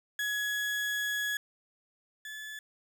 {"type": "tone pair in turn", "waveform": "35% pulse", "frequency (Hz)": [1680, 1724.2], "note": ["G#6", "A6"], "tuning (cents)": [19, -36], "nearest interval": "unison", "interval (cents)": 45, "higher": "second", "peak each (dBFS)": [-28, -38], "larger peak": "first", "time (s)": [[0.19, 1.37], [2.25, 2.59]], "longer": "first", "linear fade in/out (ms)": 2, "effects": []}